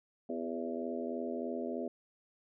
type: harmonic tone with a mistuned harmonic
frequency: 83.2 Hz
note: E2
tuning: 17 cents sharp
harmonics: 3 / 4 / 5 / 6 / 7 / 8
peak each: -39 / -43 / -41 / -45 / -43 / -44 dBFS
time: 0.29-1.88 s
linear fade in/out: 5 ms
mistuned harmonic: 5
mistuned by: -37 cents
effects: none